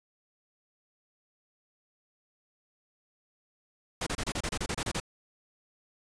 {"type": "noise bursts", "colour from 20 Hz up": "pink", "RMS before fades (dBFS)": -32, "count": 12, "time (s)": [4.01, 5.001], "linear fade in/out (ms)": 5, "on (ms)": 56, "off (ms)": 29, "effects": ["resampled to 22050 Hz"]}